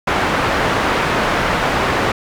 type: low-pass noise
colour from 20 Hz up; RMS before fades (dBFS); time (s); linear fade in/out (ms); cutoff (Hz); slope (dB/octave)
white; -17; 0.07-2.12; 5; 1500; 12
effects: none